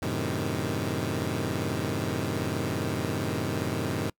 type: chord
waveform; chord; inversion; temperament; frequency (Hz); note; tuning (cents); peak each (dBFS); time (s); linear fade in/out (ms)
15% pulse; F# diminished seventh; none; equal; 92.5 / 110 / 130.81 / 155.56; F#2 / A2 / C3 / Eb3; 0 / 0 / 0 / 0; -27; 0.02-4.1; 5
effects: noise-tail reverb RT60 0.1 s tail -26 dB re dry